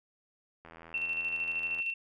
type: click train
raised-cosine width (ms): 0.5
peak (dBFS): -34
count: 96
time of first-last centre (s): 0.65-1.8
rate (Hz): 82.6
type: tone with tremolo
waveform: sine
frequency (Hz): 2700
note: E7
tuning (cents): +41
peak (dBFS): -29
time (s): 0.94-1.94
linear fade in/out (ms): 5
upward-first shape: square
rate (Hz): 13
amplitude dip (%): 40
effects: none